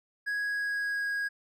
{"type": "tone with pitch glide", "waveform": "triangle", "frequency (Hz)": [1661.2, 1644], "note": ["G#6", "G#6"], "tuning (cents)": [0, -18], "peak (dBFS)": -27, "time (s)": [0.26, 1.29], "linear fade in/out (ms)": 20, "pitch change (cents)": -18, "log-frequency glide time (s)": [0.4, 1.11], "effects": []}